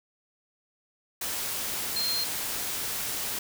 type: tone in noise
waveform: sine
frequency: 4186 Hz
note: C8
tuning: in tune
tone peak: -27 dBFS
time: 1.96-2.24 s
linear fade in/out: 5 ms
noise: white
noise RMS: -32 dBFS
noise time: 1.21-3.39 s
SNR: +2 dB
effects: none